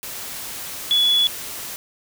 sine tone in noise, 3409 Hz, G#7, 45 cents sharp, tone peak -14 dBFS, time 0.91-1.27 s, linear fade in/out 0 ms, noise white, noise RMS -32 dBFS, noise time 0.03-1.76 s, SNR +15 dB, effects none

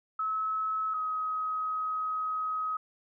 sine tone pair in turn, 1292 / 1266.1 Hz, E6 / D#6, -35 / +30 cents, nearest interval unison, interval 35 cents, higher first, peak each -28 / -29 dBFS, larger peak first, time 0.19-0.94 / 0.94-2.77 s, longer second, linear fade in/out 5 ms, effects none

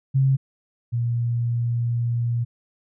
sine tone pair in turn, 134.3 / 118.52 Hz, C3 / A#2, +46 / +29 cents, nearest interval major second, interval 217 cents, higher first, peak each -15 / -20 dBFS, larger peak first, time 0.14-0.37 / 0.92-2.45 s, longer second, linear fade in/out 20 ms, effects none

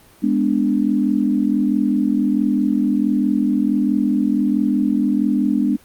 sine chord, G# diminished, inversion none, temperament equal with one note detuned, 207.7 / 249.1 / 293.7 Hz, G#3 / B3 / D4, 0 / +15 / 0 cents, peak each -19 dBFS, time 0.22-5.77 s, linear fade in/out 20 ms, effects pink hiss -49 dBFS RMS until 5.84 s + Opus 32 kbps

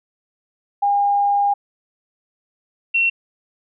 sine tone pair in turn, 809 / 2721 Hz, G#5 / F7, -46 / -46 cents, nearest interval octave + major sixth, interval 2100 cents, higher second, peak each -14 dBFS, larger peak neither, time 0.82-1.54 / 2.94-3.1 s, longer first, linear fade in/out 10 ms, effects none

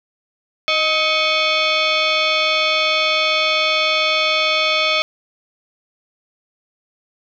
sine tone with frequency modulation, 622.3 Hz, D#5, in tune, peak -14 dBFS, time 0.68-5.02 s, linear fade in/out 0 ms, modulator 947 Hz, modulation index 3.9, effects none

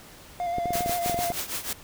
triangle tone with vibrato, 698.5 Hz, F5, in tune, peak -24 dBFS, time 0.4-1.32 s, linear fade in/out 0 ms, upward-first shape square, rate 7.7 Hz, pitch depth 25 cents each way
clicks, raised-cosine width 2 ms, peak -18 dBFS, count 12, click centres 0.584 / 0.657 / 0.706 / 0.755 / 0.807 / 0.861 / 0.895 / 1.061 / 1.097 / 1.144 / 1.19 / 1.303 s
white noise with tremolo, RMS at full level -29 dBFS, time 0.73-1.73 s, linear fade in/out 2 ms, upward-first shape triangle, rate 6.4 Hz, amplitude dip 85%
effects pink hiss -48 dBFS RMS until 1.83 s

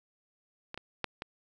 clicks, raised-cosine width 0.3 ms, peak -23 / -24 / -14 / -21 dBFS, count 4, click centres 0.744 / 0.776 / 1.043 / 1.221 s, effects none

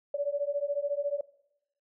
sine beating tone pair, 566 / 580 Hz, C#5 / D5, +36 / -22 cents, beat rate 14 Hz, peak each -31 dBFS, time 0.14-1.21 s, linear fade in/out 5 ms, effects noise-tail reverb RT60 0.8 s tail -20 dB re dry

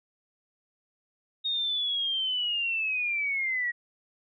sine linear sweep, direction down, 3729 to 1898 Hz, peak -26 dBFS, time 1.44-3.72 s, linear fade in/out 20 ms, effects none

